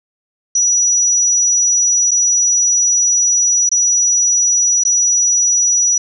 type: tone with dropouts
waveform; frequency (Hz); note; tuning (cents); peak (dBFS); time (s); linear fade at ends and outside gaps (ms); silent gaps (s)
sine; 5860; F#8; -18; -10; 0.55-5.98; 5; 2.11-2.114 / 3.692-3.715 / 4.837-4.85
effects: none